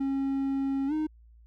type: tone with pitch glide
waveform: triangle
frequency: 272.3 to 309.2 Hz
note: C#4 to D#4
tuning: -31 to -11 cents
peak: -24 dBFS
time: 0-1.07 s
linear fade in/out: 10 ms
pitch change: +220 cents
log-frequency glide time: 0.87-0.93 s
effects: added 57 Hz sine -52 dBFS peak until 1.46 s